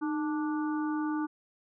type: harmonic tone with a mistuned harmonic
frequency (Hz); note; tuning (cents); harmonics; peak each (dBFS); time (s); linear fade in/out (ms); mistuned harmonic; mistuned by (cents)
293.7; D4; 0; 1 / 3 / 4 / 5; -29 / -39 / -41 / -43; 0.01-1.27; 20; 1; +73
effects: none